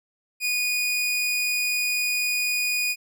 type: tone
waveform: sawtooth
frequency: 2464 Hz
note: D#7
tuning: 17 cents flat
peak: -19 dBFS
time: 0.4-2.96 s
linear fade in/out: 50 ms
effects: none